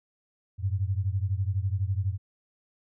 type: beating tone pair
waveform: sine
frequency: 92.5 / 104.5 Hz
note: F#2 / G#2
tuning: 0 / +11 cents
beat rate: 12 Hz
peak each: -27 / -29 dBFS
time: 0.58-2.18 s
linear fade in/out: 50 ms
effects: none